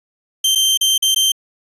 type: tone with dropouts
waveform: sawtooth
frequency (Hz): 3136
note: G7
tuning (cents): 0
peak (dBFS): -9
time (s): 0.44-1.32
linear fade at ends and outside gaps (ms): 5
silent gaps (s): 0.551-0.556 / 0.774-0.81 / 0.979-1.023 / 1.147-1.16
effects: resampled to 32000 Hz